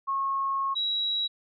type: tone pair in turn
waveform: sine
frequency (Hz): 1090 / 3875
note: C#6 / B7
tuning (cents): -29 / -34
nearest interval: octave + minor seventh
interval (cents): 2195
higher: second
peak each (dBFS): -25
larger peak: neither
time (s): 0.07-0.75 / 0.75-1.28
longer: first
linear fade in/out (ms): 20
effects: none